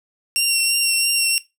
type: tone with vibrato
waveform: 15% pulse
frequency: 2748 Hz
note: F7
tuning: 29 cents flat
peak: -9 dBFS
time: 0.36-1.38 s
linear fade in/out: 0 ms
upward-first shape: triangle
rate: 3 Hz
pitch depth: 21 cents each way
effects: noise-tail reverb RT60 0.2 s tail -17 dB re dry